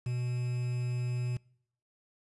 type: tone with quantisation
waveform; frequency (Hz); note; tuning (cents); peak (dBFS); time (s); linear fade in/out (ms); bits
triangle; 123.2; B2; -4; -28; 0.06-1.37; 5; 8
effects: noise-tail reverb RT60 0.7 s tail -26 dB re dry + resampled to 24000 Hz